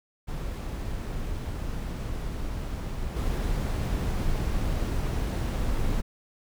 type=noise with level steps; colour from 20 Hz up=brown; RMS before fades=-32 / -27 dBFS; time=0.27-6.02 s; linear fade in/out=20 ms; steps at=3.16 s; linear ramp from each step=10 ms; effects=none